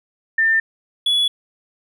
sine / triangle tone pair in turn, 1796 / 3400 Hz, A6 / G#7, +35 / +40 cents, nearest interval major seventh, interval 1105 cents, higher second, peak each -13 dBFS, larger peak neither, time 0.38-0.6 / 1.06-1.28 s, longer neither, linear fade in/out 5 ms, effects none

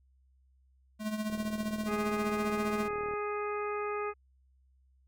square tone with tremolo, 214.4 Hz, A3, 45 cents flat, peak -30 dBFS, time 0.99-2.89 s, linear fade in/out 50 ms, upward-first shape triangle, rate 15 Hz, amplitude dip 70%
click train, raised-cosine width 2 ms, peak -33 dBFS, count 73, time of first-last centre 1.3-3.137 s, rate 39.2 Hz
harmonic tone, 415.3 Hz, G#4, in tune, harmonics 1 / 2 / 3 / 4 / 5 / 6, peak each -34 / -42 / -37 / -48 / -46 / -46 dBFS, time 1.86-4.14 s, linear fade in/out 50 ms
effects added 65 Hz sine -63 dBFS peak until 5.07 s

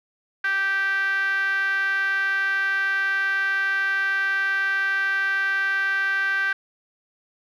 5% pulse tone with band-pass filter, 390.4 Hz, G4, 7 cents flat, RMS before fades -23 dBFS, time 0.44-6.53 s, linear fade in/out 5 ms, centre 1600 Hz, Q 8.4, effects none

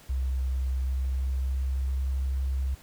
sine tone with pitch glide, 65 to 66.52 Hz, C2 to C2, -11 to +29 cents, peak -25 dBFS, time 0.09-2.75 s, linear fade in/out 10 ms, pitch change +40 cents, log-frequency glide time 0.67-2.18 s, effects pink hiss -53 dBFS RMS until 2.82 s

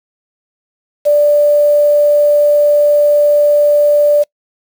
sine tone with quantisation, 587.3 Hz, D5, in tune, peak -6 dBFS, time 1.05-4.24 s, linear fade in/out 20 ms, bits 5, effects noise-tail reverb RT60 0.1 s tail -26 dB re dry

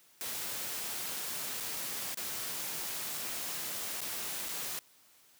white noise with dropouts, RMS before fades -38 dBFS, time 0.21-4.79 s, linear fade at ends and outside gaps 0 ms, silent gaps 1.602-1.606 / 2.145-2.173 / 4.006-4.015 / 4.486-4.49 s, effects white hiss -63 dBFS RMS until 5.39 s + high-pass 100 Hz 12 dB/octave

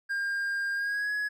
triangle tone with pitch glide, 1606 to 1681 Hz, G6 to G#6, +41 to +20 cents, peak -26 dBFS, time 0.09-1.29 s, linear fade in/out 20 ms, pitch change +79 cents, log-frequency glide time 0.74-1.12 s, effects none

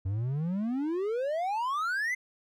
triangle exponential sweep, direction up, 91.4 to 2093 Hz, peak -26 dBFS, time 0.05-2.15 s, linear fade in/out 10 ms, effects none

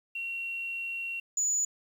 sine tone pair in turn, 2737 / 6923 Hz, F7 / A8, -36 / -29 cents, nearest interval octave + major third, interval 1607 cents, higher second, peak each -32 / -23 dBFS, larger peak second, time 0.15-1.2 / 1.37-1.65 s, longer first, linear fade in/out 5 ms, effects tanh soft clip ceiling -24 dBFS + 10-bit

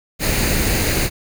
pink noise with comb filter, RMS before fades -18 dBFS, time 0.19-1.1 s, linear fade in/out 50 ms, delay 0.45 ms, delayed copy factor +0.5, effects none

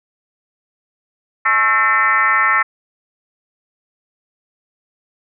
sine tone with frequency modulation, 1568 Hz, G6, in tune, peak -11 dBFS, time 1.45-2.63 s, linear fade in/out 10 ms, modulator 238 Hz, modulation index 2.2, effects none

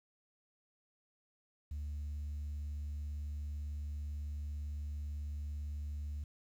sine tone with vibrato, 73.6 Hz, D2, 4 cents sharp, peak -36 dBFS, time 1.71-6.24 s, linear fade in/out 5 ms, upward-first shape sine, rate 18 Hz, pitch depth 8 cents each way, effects tanh soft clip ceiling -36 dBFS + 11-bit

